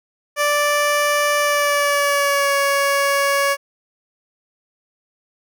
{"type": "tone with pitch glide", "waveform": "15% pulse", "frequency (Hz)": [586, 559.9], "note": ["D5", "C#5"], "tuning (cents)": [-4, 17], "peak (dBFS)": -9, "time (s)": [0.36, 3.57], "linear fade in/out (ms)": 50, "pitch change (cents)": -79, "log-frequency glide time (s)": [1.39, 2.56], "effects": []}